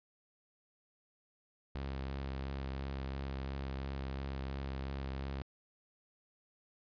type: tone with vibrato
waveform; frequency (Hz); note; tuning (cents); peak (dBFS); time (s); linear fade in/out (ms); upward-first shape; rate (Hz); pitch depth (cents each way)
sawtooth; 67.5; C#2; -45; -34; 1.75-5.42; 0; sine; 2.9; 21
effects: resampled to 11025 Hz